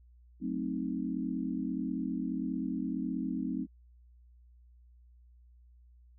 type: chord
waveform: sine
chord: F# diminished seventh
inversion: none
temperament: equal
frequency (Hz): 185 / 220 / 261.6 / 311.1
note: F#3 / A3 / C4 / Eb4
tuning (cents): 0 / 0 / 0 / 0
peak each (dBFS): -38 / -38 / -35 / -38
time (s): 0.4-3.67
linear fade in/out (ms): 50
effects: added 60 Hz sine -56 dBFS peak until 6.18 s